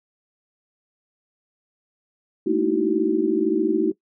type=tone cluster; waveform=sine; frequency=214.8 / 232.5 / 303.2 / 324.9 / 378.5 Hz; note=A3 / A#3 / D#4 / E4 / F#4; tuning=-41 / -4 / -45 / -25 / +39 cents; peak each=-29 / -29 / -25 / -21 / -22 dBFS; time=2.46-3.92 s; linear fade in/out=10 ms; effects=noise-tail reverb RT60 0.1 s tail -18 dB re dry